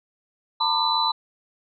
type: tone cluster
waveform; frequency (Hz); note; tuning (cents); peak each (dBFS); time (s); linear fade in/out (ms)
sine; 905 / 992 / 1195 / 3988; A5 / B5 / D6 / B7; +48 / +7 / +30 / +16; -24 / -26 / -28 / -23; 0.6-1.12; 10
effects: none